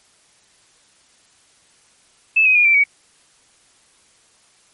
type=tone with pitch steps; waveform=sine; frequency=2618 / 2523 / 2431 / 2343 / 2258 Hz; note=E7 / D#7 / D#7 / D7 / C#7; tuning=-13 / +23 / -41 / -5 / +31 cents; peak=-10 dBFS; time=2.36-2.84 s; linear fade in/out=10 ms; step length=96 ms; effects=white hiss -55 dBFS RMS until 4.73 s + MP3 48 kbps